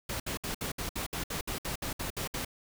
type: noise bursts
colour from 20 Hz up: pink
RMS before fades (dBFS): -35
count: 14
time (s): 0.09-2.449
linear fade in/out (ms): 5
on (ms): 110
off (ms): 63
effects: none